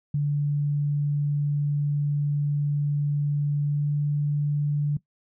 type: tone with pitch glide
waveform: sine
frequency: 145.4 to 146.33 Hz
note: D3 to D3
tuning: -17 to -6 cents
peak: -21 dBFS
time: 0.14-4.97 s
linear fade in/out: 5 ms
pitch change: +11 cents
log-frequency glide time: 3.65-3.88 s
effects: noise-tail reverb RT60 0.1 s tail -18 dB re dry